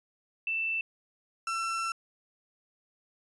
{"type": "tone pair in turn", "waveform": ["sine", "35% pulse"], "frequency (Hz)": [2662, 1343.4], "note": ["E7", "E6"], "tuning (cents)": [16, 32], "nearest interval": "octave", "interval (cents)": 1184, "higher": "first", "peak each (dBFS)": -28, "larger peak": "neither", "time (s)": [[0.47, 0.81], [1.47, 1.92]], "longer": "second", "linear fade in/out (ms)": 2, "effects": ["resampled to 22050 Hz"]}